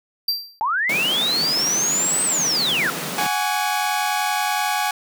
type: tone with exponential decay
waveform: square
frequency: 4707 Hz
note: D8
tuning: 3 cents sharp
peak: -16 dBFS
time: 0.28-0.6 s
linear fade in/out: 5 ms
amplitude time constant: 68 ms
type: linear two-way sweep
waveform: sine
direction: up then down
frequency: 817 to 8290 to 1300 Hz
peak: -18 dBFS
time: 0.61-2.9 s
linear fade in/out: 0 ms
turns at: 2.24 s
type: high-pass noise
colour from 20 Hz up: pink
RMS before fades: -28 dBFS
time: 0.89-3.27 s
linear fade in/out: 5 ms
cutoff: 140 Hz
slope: 96 dB/octave
type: chord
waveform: sawtooth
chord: F# suspended second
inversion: none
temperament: equal with one note detuned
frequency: 740 / 830.6 / 1131.4 Hz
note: F#5 / G#5 / C#6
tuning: 0 / 0 / +35 cents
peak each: -21 / -18 / -24 dBFS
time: 3.18-4.91 s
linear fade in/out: 2 ms
effects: none